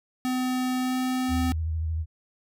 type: tone with pitch glide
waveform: square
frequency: 254.4 to 255.9 Hz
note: C4 to C4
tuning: -48 to -38 cents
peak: -25 dBFS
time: 0.25-1.52 s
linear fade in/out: 0 ms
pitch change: +10 cents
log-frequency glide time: 0.8-0.97 s
type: tone with vibrato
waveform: sine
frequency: 80.2 Hz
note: E2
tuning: 47 cents flat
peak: -25 dBFS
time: 1.28-2.06 s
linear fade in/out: 50 ms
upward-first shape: sine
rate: 13 Hz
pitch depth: 46 cents each way
effects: none